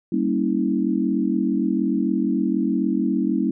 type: chord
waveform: sine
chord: G diminished seventh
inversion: none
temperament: equal with one note detuned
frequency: 196 / 233.1 / 277.2 / 323.8 Hz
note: G3 / Bb3 / Db4 / Fb4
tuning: 0 / 0 / 0 / -31 cents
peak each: -24 dBFS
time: 0.12-3.51 s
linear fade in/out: 5 ms
effects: none